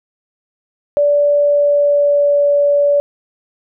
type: tone with pitch glide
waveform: sine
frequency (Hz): 580 to 575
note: D5 to D5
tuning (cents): -22 to -37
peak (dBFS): -9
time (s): 0.97-3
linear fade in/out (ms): 0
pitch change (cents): -15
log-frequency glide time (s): 1.35-2.47
effects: none